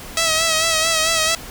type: tone with vibrato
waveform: 5% pulse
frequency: 646 Hz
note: E5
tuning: 35 cents flat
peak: -4 dBFS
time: 0.17-1.35 s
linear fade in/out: 2 ms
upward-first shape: sine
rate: 4.5 Hz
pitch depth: 43 cents each way
effects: pink hiss -35 dBFS RMS until 1.5 s